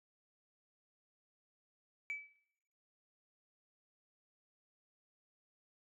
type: tone with exponential decay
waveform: sine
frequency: 2300 Hz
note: D7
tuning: 37 cents flat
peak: -34 dBFS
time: 2.1-2.36 s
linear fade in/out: 0 ms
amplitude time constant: 56 ms
effects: noise-tail reverb RT60 0.7 s tail -17 dB re dry + tanh soft clip ceiling -33 dBFS